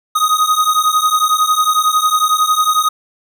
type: beating tone pair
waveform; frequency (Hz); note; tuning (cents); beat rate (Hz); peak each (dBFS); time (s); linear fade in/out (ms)
square; 1244.5 / 1255.5; D#6 / D#6; 0 / +15; 11; -15; 0.15-2.89; 10
effects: none